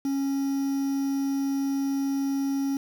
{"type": "tone with quantisation", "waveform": "triangle", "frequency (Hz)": 274.8, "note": "C#4", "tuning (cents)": -15, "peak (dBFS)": -22, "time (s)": [0.05, 2.77], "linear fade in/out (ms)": 2, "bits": 7, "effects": []}